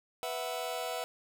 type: chord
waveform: sawtooth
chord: B suspended fourth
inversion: none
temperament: just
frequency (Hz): 493.9 / 658.5 / 740.8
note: B4 / E5 / F#5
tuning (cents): 0 / -2 / +2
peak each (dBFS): -35 / -34 / -35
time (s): 0.23-1.04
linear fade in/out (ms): 0
effects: none